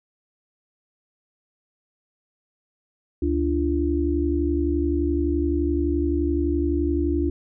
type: tone cluster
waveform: sine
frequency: 73.2 / 292.4 / 344.1 Hz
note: D2 / D4 / F4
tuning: -5 / -7 / -26 cents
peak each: -24 dBFS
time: 3.22-7.3 s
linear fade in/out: 5 ms
effects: none